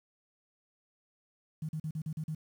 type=tone bursts; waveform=sine; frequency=156.4 Hz; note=D#3; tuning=9 cents sharp; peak=-33 dBFS; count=7; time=1.62-2.349 s; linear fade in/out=5 ms; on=69 ms; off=41 ms; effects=10-bit